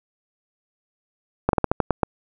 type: slowing click train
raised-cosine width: 1 ms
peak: -3 dBFS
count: 8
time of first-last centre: 1.49-2.032 s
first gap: 42 ms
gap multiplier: 1.2
effects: none

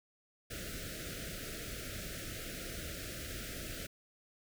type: band-stop noise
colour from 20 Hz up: pink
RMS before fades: -43 dBFS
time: 0.5-3.87 s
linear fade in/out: 10 ms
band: 680 to 1300 Hz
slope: 96 dB/octave
effects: none

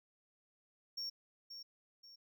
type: tone with echo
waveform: triangle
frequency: 5510 Hz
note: F8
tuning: 24 cents flat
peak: -38 dBFS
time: 0.97-1.1 s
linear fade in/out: 10 ms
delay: 530 ms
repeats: 2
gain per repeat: -8 dB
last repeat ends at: 2.16 s
effects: none

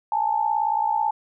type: tone pair together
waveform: sine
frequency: 833 / 891.2 Hz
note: G#5 / A5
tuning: +5 / +22 cents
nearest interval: minor second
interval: 117 cents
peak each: -23 / -22 dBFS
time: 0.12-1.11 s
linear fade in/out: 2 ms
effects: none

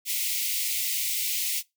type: high-pass noise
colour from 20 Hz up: white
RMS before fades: -28 dBFS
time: 0.05-1.63 s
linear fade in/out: 50 ms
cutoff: 2000 Hz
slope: 96 dB/octave
effects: noise-tail reverb RT60 0.2 s tail -22 dB re dry

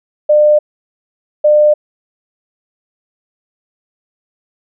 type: tone pair in turn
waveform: sine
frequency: 600 / 600 Hz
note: D5 / D5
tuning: +37 / +37 cents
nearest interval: unison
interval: 0 cents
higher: neither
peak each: -5 dBFS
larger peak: neither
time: 0.29-0.59 / 1.44-1.74 s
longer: neither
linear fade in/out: 10 ms
effects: none

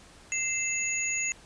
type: tone cluster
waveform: sine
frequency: 2075 / 2644 / 6740 Hz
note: C7 / E7 / G#8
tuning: -15 / +5 / +25 cents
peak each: -33 / -32 / -30 dBFS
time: 0.32-1.32 s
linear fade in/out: 0 ms
effects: pink hiss -53 dBFS RMS until 1.45 s + resampled to 22050 Hz

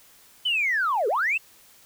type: linear two-way sweep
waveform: sine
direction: down then up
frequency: 3077 to 392 to 2770 Hz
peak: -20 dBFS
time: 0.45-1.38 s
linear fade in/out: 10 ms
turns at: 1.08 s
effects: tanh soft clip ceiling -16 dBFS + white hiss -54 dBFS RMS until 1.85 s

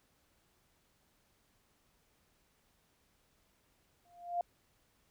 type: tone with exponential growth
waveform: sine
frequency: 698.5 Hz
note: F5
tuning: in tune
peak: -28 dBFS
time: 4.05-4.41 s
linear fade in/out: 2 ms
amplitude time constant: 78 ms
effects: pink hiss -73 dBFS RMS until 5.1 s

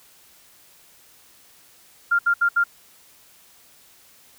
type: tone bursts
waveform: sine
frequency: 1396.9 Hz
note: F6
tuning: in tune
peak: -15 dBFS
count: 4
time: 2.11-2.64 s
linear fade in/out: 10 ms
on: 80 ms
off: 70 ms
effects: white hiss -53 dBFS RMS until 4.38 s

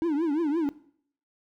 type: tone with vibrato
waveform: triangle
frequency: 311.1 Hz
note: D#4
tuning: in tune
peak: -21 dBFS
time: 0.02-0.69 s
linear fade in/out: 0 ms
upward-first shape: triangle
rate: 5.8 Hz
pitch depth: 210 cents each way
effects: noise-tail reverb RT60 0.6 s tail -18 dB re dry

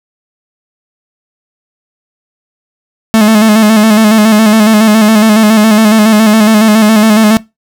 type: tone with vibrato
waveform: 45% pulse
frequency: 216.4 Hz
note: A3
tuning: 29 cents flat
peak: -3 dBFS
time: 3.14-7.37 s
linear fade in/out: 0 ms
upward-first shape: square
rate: 7.2 Hz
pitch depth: 44 cents each way
effects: noise-tail reverb RT60 0.2 s tail -20 dB re dry

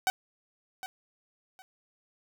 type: tone with echo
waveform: sawtooth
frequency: 756 Hz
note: F#5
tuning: 37 cents sharp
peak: -20 dBFS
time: 0.07-0.1 s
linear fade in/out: 0 ms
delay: 760 ms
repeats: 2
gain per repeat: -13 dB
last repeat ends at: 1.62 s
effects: none

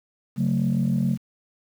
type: chord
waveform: sine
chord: F# minor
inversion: second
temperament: equal with one note detuned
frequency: 138.59 / 185 / 223.6 Hz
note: C#3 / F#3 / A3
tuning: 0 / 0 / +28 cents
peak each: -23 dBFS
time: 0.36-1.18 s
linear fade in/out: 50 ms
effects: tanh soft clip ceiling -14 dBFS + 8-bit

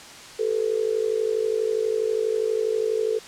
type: tone with amplitude modulation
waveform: sine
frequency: 440 Hz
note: A4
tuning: in tune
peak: -17 dBFS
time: 0.39-3.19 s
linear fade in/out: 10 ms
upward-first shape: sine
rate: 52.3 Hz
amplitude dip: 85%
effects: white hiss -42 dBFS RMS until 3.27 s + low-pass 7000 Hz 12 dB/octave

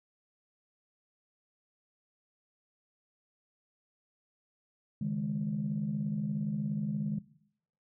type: chord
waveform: sine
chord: C# suspended second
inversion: none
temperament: equal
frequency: 138.59 / 155.56 / 207.7 Hz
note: C#3 / D#3 / G#3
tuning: 0 / 0 / 0 cents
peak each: -38 / -34 / -32 dBFS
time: 5.01-7.19 s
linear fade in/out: 5 ms
effects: noise-tail reverb RT60 0.7 s tail -18 dB re dry + tanh soft clip ceiling -23 dBFS

